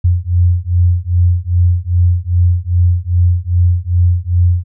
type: beating tone pair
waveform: sine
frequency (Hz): 87 / 89.5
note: F2 / F2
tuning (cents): -6 / +43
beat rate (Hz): 2.5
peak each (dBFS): -12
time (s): 0.04-4.64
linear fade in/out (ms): 10
effects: none